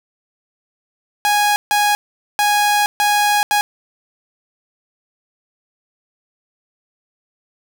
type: tone bursts at uneven times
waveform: sawtooth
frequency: 828 Hz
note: G#5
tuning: 5 cents flat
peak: -9 dBFS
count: 5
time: 1.25-1.56 / 1.71-1.95 / 2.39-2.86 / 3-3.43 / 3.51-3.61 s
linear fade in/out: 0 ms
effects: none